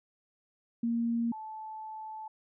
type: tone pair in turn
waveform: sine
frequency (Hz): 233.1 / 871.5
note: A#3 / A5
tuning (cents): 0 / -17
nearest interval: octave + major seventh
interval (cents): 2283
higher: second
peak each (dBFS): -27 / -39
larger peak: first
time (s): 0.83-1.32 / 1.32-2.28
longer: second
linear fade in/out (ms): 5
effects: none